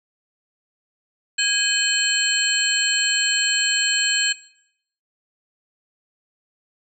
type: tone cluster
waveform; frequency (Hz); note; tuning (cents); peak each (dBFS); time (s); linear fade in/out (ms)
sine; 1637 / 2519 / 3073 / 4234 / 7610; G#6 / D#7 / G7 / C8 / A#8; -25 / +21 / -35 / +20 / +35; -24; 1.38-4.33; 10
effects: noise-tail reverb RT60 0.7 s tail -18 dB re dry